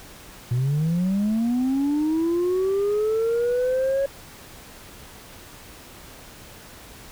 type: linear sweep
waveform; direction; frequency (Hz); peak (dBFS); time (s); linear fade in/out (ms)
sine; up; 117.9 to 554.4; -17; 0.51-4.06; 5
effects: tanh soft clip ceiling -18 dBFS + pink hiss -44 dBFS RMS until 7.11 s